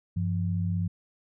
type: tone pair together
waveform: sine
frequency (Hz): 96.5 / 172.17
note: G2 / F3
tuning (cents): -27 / -24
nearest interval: minor seventh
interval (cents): 1003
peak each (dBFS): -27 / -29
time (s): 0.16-0.88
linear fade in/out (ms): 10
effects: none